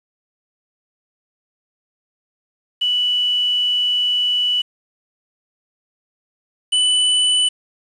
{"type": "tone pair in turn", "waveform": ["sine", "square"], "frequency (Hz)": [2960, 2987], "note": ["F#7", "F#7"], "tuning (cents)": [0, 16], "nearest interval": "unison", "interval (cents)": 16, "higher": "second", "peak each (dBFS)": [-15, -14], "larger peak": "second", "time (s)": [[2.81, 4.62], [6.72, 7.49]], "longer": "first", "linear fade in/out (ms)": 10, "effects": ["resampled to 24000 Hz", "7-bit"]}